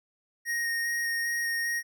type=tone with vibrato; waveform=square; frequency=1864.7 Hz; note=A#6; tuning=in tune; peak=-28 dBFS; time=0.45-1.83 s; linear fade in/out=50 ms; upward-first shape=square; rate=2.5 Hz; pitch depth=8 cents each way; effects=none